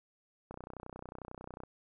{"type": "click train", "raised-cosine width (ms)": 1, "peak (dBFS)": -30, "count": 36, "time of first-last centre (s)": [0.51, 1.635], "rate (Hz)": 31.1, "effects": []}